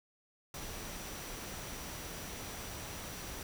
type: tone in noise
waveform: sine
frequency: 5850 Hz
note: F#8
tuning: 21 cents flat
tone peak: -54 dBFS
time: 0.54-3.43 s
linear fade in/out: 2 ms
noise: pink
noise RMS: -44 dBFS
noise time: 0.54-3.43 s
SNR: -13 dB
effects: none